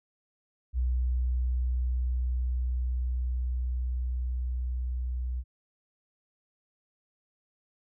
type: tone with level ramp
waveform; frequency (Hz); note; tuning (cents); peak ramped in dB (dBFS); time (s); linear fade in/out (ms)
sine; 62.1; B1; +10; -24 to -29; 0.73-5.44; 50
effects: none